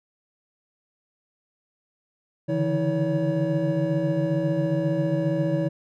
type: tone cluster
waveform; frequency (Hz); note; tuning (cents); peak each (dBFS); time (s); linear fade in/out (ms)
triangle; 143 / 150.5 / 165.2 / 322.4 / 565; D3 / D3 / E3 / E4 / C#5; -46 / +43 / +4 / -38 / +33; -28 / -27 / -25 / -25 / -25; 2.48-5.69; 20
effects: none